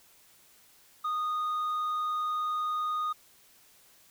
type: tone with tanh clipping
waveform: sine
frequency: 1235 Hz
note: D#6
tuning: 13 cents flat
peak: -29 dBFS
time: 1.04-3.13 s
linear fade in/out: 10 ms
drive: 3 dB
effects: white hiss -60 dBFS RMS until 4.1 s